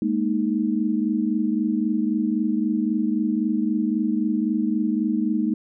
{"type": "chord", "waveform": "sine", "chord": "Ab suspended second", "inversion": "none", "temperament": "equal with one note detuned", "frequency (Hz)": [209.3, 233.1, 311.1], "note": ["Ab3", "Bb3", "Eb4"], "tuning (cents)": [14, 0, 0], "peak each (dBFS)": -24, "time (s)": [0.02, 5.54], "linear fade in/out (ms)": 2, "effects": []}